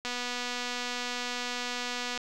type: click train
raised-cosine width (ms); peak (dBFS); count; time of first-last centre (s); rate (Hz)
0.2; -17; 522; 0.05-2.177; 245
effects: none